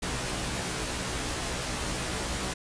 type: noise with comb filter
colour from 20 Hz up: pink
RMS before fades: -32 dBFS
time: 0.02-2.54 s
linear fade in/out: 10 ms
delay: 16 ms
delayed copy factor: +1
effects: resampled to 22050 Hz